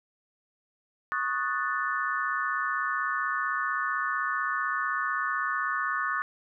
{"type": "chord", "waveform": "sine", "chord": "D# half-diminished seventh", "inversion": "third", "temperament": "equal", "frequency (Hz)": [1108.7, 1244.5, 1480, 1760], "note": ["C#6", "D#6", "F#6", "A6"], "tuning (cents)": [0, 0, 0, 0], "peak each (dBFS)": -32, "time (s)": [1.12, 6.22], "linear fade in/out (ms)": 0, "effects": []}